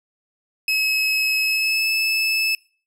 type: tone with pitch glide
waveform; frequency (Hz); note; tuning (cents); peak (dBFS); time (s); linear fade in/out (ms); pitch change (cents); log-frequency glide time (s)
30% pulse; 2571 to 2613; E7 to E7; -44 to -16; -15; 0.68-2.55; 2; +28; 1.41-1.89
effects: noise-tail reverb RT60 0.4 s tail -23 dB re dry + low-pass 12000 Hz 12 dB/octave